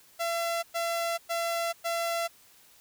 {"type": "tone bursts", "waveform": "sawtooth", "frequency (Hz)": 676, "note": "E5", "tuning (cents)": 43, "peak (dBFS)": -24, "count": 4, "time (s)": [0.19, 2.28], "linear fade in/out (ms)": 20, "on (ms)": 440, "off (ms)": 110, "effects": ["white hiss -58 dBFS RMS until 2.8 s"]}